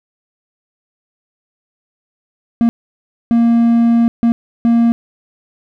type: tone bursts at uneven times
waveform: triangle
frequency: 233.1 Hz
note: A#3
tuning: in tune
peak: -6 dBFS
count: 4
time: 2.61-2.69 / 3.31-4.08 / 4.23-4.32 / 4.65-4.92 s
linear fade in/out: 0 ms
effects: none